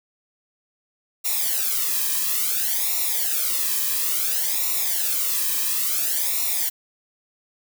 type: noise with flanger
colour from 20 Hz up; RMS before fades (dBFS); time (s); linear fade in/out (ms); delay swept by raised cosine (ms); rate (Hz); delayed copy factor
blue; -23; 1.24-6.7; 20; 0.63 to 1.43; 0.58; -1
effects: none